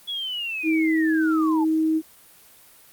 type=linear sweep; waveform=sine; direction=down; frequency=3397 to 826 Hz; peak=-26 dBFS; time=0.07-1.65 s; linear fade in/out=20 ms
type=tone with pitch glide; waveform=sine; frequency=319.1 to 316.9 Hz; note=D#4 to D#4; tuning=+44 to +32 cents; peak=-18 dBFS; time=0.63-2.02 s; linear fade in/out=50 ms; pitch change=-12 cents; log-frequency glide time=0.89-1.47 s
effects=white hiss -51 dBFS RMS until 2.92 s + Opus 32 kbps